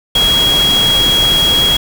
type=tone in noise; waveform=sine; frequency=3300 Hz; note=G#7; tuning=12 cents flat; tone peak=-9 dBFS; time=0.15-1.77 s; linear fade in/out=5 ms; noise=pink; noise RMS=-18 dBFS; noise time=0.15-1.77 s; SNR=+6 dB; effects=none